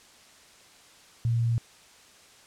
sine tone, 116.54 Hz, A#2, in tune, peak -22 dBFS, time 1.25-1.58 s, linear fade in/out 0 ms, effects white hiss -54 dBFS RMS until 2.46 s + low-pass 8000 Hz 12 dB/octave

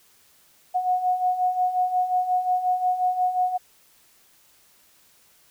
sine beating tone pair, 727 / 732.6 Hz, F#5 / F#5, -31 / -17 cents, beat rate 5.6 Hz, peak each -27 / -21 dBFS, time 0.74-3.58 s, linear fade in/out 20 ms, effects white hiss -58 dBFS RMS until 5.5 s

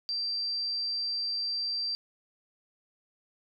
sine tone, 4699 Hz, D8, in tune, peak -29 dBFS, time 0.09-1.95 s, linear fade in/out 0 ms, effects none

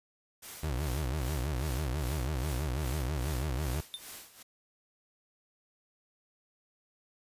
white noise with tremolo, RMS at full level -44 dBFS, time 0.42-4.43 s, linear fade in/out 10 ms, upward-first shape sine, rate 2.5 Hz, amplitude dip 80%
30% pulse tone with vibrato, 69 Hz, C#2, 7 cents flat, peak -28 dBFS, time 0.63-3.81 s, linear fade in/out 5 ms, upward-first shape sine, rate 6.1 Hz, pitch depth 240 cents each way
square tone with exponential decay, 3582 Hz, A7, 30 cents sharp, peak -32 dBFS, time 3.94-4.02 s, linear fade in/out 0 ms, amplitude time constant 17 ms
effects resampled to 32000 Hz

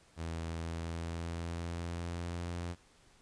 sawtooth tone with pitch glide, 82.41 to 86.66 Hz, E2 to F2, 0 to -13 cents, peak -33 dBFS, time 0.16-2.76 s, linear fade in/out 50 ms, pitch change +87 cents, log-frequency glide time 0.47-2.5 s, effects pink hiss -64 dBFS RMS until 3.21 s + resampled to 22050 Hz

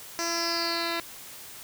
10% pulse tone with low-pass filter sweep, 337 Hz, E4, 38 cents sharp, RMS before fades -29 dBFS, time 0.19-1 s, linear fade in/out 0 ms, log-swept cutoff 6300 to 3600 Hz, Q 6.8, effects white hiss -44 dBFS RMS until 1.63 s

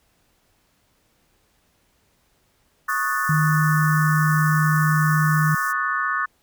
sine chord, D# half-diminished seventh, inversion third, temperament equal, 1108.7 / 1244.5 / 1480 / 1760 Hz, C#6 / D#6 / F#6 / A6, 0 / 0 / 0 / 0 cents, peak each -26 dBFS, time 2.88-6.26 s, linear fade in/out 10 ms
white high-pass noise, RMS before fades -36 dBFS, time 2.88-5.73 s, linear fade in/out 20 ms, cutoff 5000 Hz, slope 96 dB/octave
sine tone, 154.2 Hz, D#3, 15 cents flat, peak -17 dBFS, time 3.29-5.55 s, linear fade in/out 5 ms
effects pink hiss -64 dBFS RMS until 6.42 s

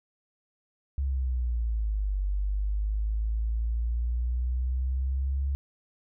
sine exponential two-way sweep, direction down then up, 69.3 to 48.08 to 69.3 Hz, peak -25 dBFS, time 0.98-5.55 s, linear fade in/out 0 ms, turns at 2.19 s, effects none

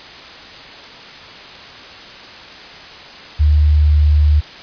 sine tone, 74.9 Hz, D2, 35 cents sharp, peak -8 dBFS, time 3.39-4.41 s, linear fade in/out 20 ms, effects white hiss -35 dBFS RMS until 4.62 s + resampled to 11025 Hz

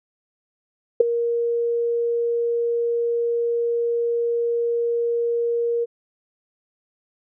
sine tone with ADSR envelope, 470 Hz, A#4, 14 cents sharp, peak -6 dBFS, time 1-5.86 s, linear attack 7 ms, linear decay 10 ms, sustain -13 dB, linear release 29 ms, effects none

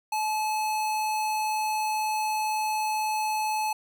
square tone, 861 Hz, A5, 38 cents flat, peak -26 dBFS, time 0.12-3.73 s, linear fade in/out 5 ms, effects none

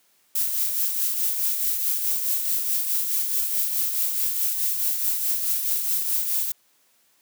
violet noise with tremolo, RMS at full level -22 dBFS, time 0.35-6.52 s, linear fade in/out 5 ms, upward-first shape triangle, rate 4.7 Hz, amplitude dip 50%, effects white hiss -63 dBFS RMS until 7.21 s + high-pass 150 Hz 12 dB/octave

